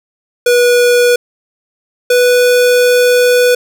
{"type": "tone pair in turn", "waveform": "square", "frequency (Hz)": [486.3, 492.8], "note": ["B4", "B4"], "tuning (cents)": [-27, -4], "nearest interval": "unison", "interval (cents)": 23, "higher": "second", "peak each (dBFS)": -7, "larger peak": "neither", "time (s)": [[0.46, 1.16], [2.1, 3.55]], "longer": "second", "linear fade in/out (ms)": 5, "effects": []}